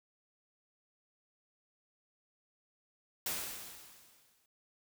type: noise with exponential decay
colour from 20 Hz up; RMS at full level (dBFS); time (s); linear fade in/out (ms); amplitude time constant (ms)
white; -35; 3.26-4.46; 2; 260
effects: none